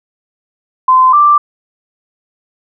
sine tone pair in turn, 1030 / 1177.2 Hz, C6 / D6, -28 / +4 cents, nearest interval major second, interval 232 cents, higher second, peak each -4 dBFS, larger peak neither, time 0.88-1.13 / 1.13-1.38 s, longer neither, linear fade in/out 5 ms, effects none

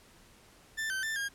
40% pulse tone with pitch steps, 1773 / 1544 / 1776 / 1623 Hz, A6 / G6 / A6 / G#6, +13 / -27 / +16 / -40 cents, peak -31 dBFS, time 0.77-1.29 s, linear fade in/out 20 ms, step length 130 ms, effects pink hiss -59 dBFS RMS until 1.34 s + low-pass 12000 Hz 12 dB/octave

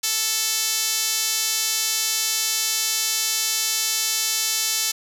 5% pulse tone with band-pass filter, 440 Hz, A4, in tune, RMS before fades -23 dBFS, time 0.03-4.92 s, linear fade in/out 10 ms, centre 8500 Hz, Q 2.3, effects none

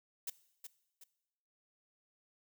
blue noise with echo, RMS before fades -39 dBFS, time 0.27-0.3 s, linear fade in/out 5 ms, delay 370 ms, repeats 2, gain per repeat -8 dB, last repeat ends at 1.04 s, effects noise-tail reverb RT60 0.9 s tail -18 dB re dry

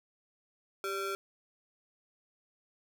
square ring-modulated tone, 487 Hz, B4, 24 cents flat, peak -31 dBFS, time 0.84-1.15 s, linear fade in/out 0 ms, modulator 880 Hz, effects none

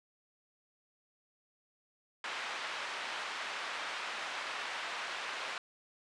pink band-pass noise, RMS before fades -40 dBFS, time 2.24-5.58 s, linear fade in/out 2 ms, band 1000 to 3200 Hz, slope 12 dB/octave, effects resampled to 22050 Hz

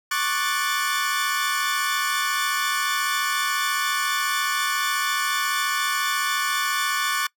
sawtooth chord, D major seventh, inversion third, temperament equal with one note detuned, 1100.4 / 1174.7 / 1480 / 1760 Hz, C#6 / D6 / F#6 / A6, -13 / 0 / 0 / 0 cents, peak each -24 dBFS, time 0.11-7.27 s, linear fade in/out 5 ms, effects noise-tail reverb RT60 0.1 s tail -23 dB re dry

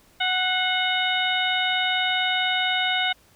harmonic tone with a mistuned harmonic, 740 Hz, F#5, in tune, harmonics 1 / 2 / 3 / 4 / 5, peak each -27 / -27 / -27 / -27 / -27 dBFS, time 0.2-3.13 s, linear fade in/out 10 ms, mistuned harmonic 3, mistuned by -44 cents, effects pink hiss -57 dBFS RMS until 3.35 s

